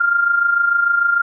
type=tone with amplitude modulation; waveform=sine; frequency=1396.9 Hz; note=F6; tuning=in tune; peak=-10 dBFS; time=0-1.22 s; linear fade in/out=10 ms; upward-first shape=sine; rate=26.7 Hz; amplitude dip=60%; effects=none